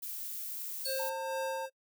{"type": "noise", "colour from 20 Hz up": "violet", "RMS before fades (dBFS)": -40, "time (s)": [0.02, 1.1], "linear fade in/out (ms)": 10}
{"type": "tone with exponential decay", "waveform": "sawtooth", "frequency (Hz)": 4435, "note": "C#8", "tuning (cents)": 0, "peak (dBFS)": -30, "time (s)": [0.85, 1.26], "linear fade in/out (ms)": 5, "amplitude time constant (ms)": 87}
{"type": "tone with tremolo", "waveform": "square", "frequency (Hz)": 531, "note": "C5", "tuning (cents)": 25, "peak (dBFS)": -34, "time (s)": [0.85, 1.7], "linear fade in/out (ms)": 50, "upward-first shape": "sine", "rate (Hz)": 2.2, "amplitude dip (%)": 40}
{"type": "tone", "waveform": "sine", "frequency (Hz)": 904, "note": "A5", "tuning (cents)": 47, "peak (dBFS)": -37, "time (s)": [0.99, 1.66], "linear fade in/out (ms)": 10}
{"effects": ["noise-tail reverb RT60 0.1 s tail -24 dB re dry"]}